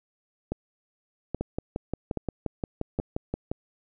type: two click trains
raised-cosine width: 2 ms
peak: -15 / -15 dBFS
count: 13 / 4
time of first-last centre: 1.41-3.515 / 0.52-2.999 s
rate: 5.7 / 1.21 Hz
effects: none